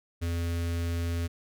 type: tone with notch filter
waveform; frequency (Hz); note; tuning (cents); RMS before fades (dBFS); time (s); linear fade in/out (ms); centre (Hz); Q
square; 84.9; F2; -48; -30; 0.21-1.28; 20; 860; 1.3
effects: none